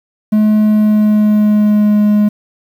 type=tone with pitch glide; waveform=triangle; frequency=213.4 to 209 Hz; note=G#3 to G#3; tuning=+47 to +11 cents; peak=-5 dBFS; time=0.32-2.29 s; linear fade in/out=10 ms; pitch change=-36 cents; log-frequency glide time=0.59-2.01 s; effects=7-bit